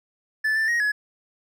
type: tone with pitch steps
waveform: triangle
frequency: 1746 / 1772 / 1880 / 1692 Hz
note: A6 / A6 / A#6 / G#6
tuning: -14 / +12 / +14 / +32 cents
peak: -18 dBFS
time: 0.44-0.92 s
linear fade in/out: 10 ms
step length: 120 ms
effects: none